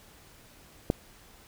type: click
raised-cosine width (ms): 2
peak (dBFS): -10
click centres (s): 0.901
effects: pink hiss -55 dBFS RMS until 1.47 s